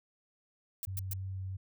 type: noise bursts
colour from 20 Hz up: violet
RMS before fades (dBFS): -38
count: 3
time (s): 0.83-1.133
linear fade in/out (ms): 0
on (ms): 21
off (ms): 120
type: tone with vibrato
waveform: sine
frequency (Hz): 95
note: F#2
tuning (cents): +46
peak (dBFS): -36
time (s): 0.87-1.57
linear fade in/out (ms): 10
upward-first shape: sine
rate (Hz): 3.1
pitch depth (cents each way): 9
effects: none